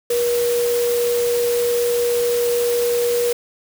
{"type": "tone in noise", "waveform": "sine", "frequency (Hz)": 478.8, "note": "A#4", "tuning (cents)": 46, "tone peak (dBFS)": -16, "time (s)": [0.1, 3.33], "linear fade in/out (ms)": 5, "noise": "white", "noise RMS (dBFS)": -28, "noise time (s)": [0.1, 3.33], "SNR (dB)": 9, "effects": []}